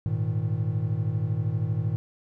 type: chord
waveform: triangle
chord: Ab suspended second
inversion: none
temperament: equal with one note detuned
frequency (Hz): 103.83 / 116.54 / 156.83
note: Ab2 / Bb2 / Eb3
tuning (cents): 0 / 0 / +14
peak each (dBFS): -26 / -26 / -28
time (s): 0.06-1.96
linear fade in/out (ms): 0
effects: none